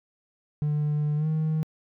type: tone with pitch glide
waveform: triangle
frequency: 149.2 to 156.8 Hz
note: D3 to D#3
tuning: +28 to +14 cents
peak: -20 dBFS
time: 0.62-1.63 s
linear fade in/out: 0 ms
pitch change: +86 cents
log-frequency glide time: 1.16-1.27 s
effects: tanh soft clip ceiling -17 dBFS